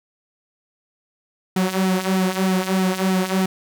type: tone with flanger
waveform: sawtooth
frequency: 187.7 Hz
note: F#3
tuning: 25 cents sharp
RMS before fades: -20 dBFS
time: 1.56-3.46 s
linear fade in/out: 5 ms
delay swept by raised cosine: 1.8 to 5.3 ms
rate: 3.2 Hz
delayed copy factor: -0.65
effects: none